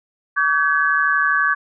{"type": "tone cluster", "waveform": "sine", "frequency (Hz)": [1142, 1536, 1688], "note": ["D6", "G6", "G#6"], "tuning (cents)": [-49, -36, 28], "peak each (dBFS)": -19, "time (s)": [0.36, 1.55], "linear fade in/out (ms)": 20, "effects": []}